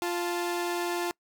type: tone pair together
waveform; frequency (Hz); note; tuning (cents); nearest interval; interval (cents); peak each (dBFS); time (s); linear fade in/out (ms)
sawtooth; 349.2 / 877.7; F4 / A5; 0 / -5; octave + major third; 1595; -25 / -32; 0.02-1.11; 0
effects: noise-tail reverb RT60 0.1 s tail -25 dB re dry